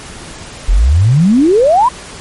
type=exponential sweep; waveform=sine; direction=up; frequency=38.89 to 1046.5 Hz; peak=-5 dBFS; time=0.68-1.89 s; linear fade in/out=10 ms; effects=pink hiss -30 dBFS RMS until 2.2 s + MP3 48 kbps